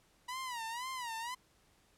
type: tone with vibrato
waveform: sawtooth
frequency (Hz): 970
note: B5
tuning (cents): -31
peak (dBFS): -35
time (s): 0.28-1.35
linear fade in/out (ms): 10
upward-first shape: sine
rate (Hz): 2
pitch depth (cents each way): 140
effects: pink hiss -69 dBFS RMS until 1.97 s + low-pass 12000 Hz 12 dB/octave